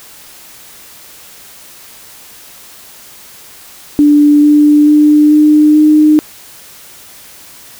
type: tone with pitch steps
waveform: sine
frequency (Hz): 293.7 / 296.4 / 299.2 / 302 / 304.8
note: D4 / D4 / D4 / D4 / D#4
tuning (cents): 0 / +16 / +32 / +48 / -36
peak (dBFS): -3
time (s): 3.99-6.19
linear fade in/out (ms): 0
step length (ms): 440
effects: white hiss -36 dBFS RMS until 7.79 s